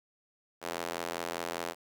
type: tone with high-pass filter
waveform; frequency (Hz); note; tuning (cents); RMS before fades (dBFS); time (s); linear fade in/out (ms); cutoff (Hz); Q
sawtooth; 85; F2; -46; -37; 0.61-1.75; 50; 510; 0.97
effects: 9-bit